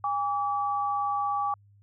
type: tone pair together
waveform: sine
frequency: 813.2 / 1150 Hz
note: G#5 / D6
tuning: -37 / -37 cents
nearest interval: tritone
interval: 600 cents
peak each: -28 dBFS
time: 0.04-1.54 s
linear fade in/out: 2 ms
effects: added 101 Hz sine -55 dBFS peak until 1.82 s